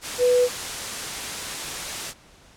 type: tone in noise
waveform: sine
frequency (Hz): 493.9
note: B4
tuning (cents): 0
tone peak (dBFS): -15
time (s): 0.18-0.49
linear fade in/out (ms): 50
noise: white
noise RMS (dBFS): -30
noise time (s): 0.01-2.14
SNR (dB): +12
effects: pink hiss -52 dBFS RMS until 2.56 s + low-pass 9000 Hz 12 dB/octave